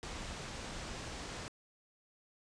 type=low-pass noise; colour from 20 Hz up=pink; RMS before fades=-44 dBFS; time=0.03-1.48 s; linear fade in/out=0 ms; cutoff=8100 Hz; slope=24 dB/octave; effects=resampled to 22050 Hz